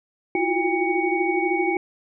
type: tone cluster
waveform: sine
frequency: 329.5 / 352.7 / 365.4 / 804 / 2239 Hz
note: E4 / F4 / F#4 / G5 / C#7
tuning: -1 / +17 / -22 / +44 / +17 cents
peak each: -26 dBFS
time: 0.35-1.77 s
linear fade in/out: 2 ms
effects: none